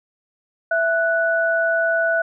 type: tone pair together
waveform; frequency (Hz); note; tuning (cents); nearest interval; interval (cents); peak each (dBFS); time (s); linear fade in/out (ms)
sine; 662.3 / 1480; E5 / F#6; +8 / 0; octave + major second; 1392; -19; 0.71-2.22; 5
effects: none